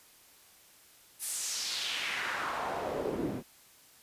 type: noise with band-pass filter sweep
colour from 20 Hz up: pink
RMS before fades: -35 dBFS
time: 1.19-3.43 s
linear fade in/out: 50 ms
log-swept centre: 11000 to 230 Hz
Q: 2.1
effects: white hiss -59 dBFS RMS until 4.02 s + resampled to 32000 Hz